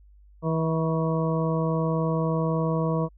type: harmonic tone with a mistuned harmonic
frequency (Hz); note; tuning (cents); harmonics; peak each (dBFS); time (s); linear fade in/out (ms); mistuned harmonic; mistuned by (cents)
161.5; E3; -35; 1 / 2 / 3 / 4 / 6 / 7; -24 / -32 / -29 / -32 / -35 / -35; 0.42-3.09; 50; 7; -27
effects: added 50 Hz sine -50 dBFS peak until 3.17 s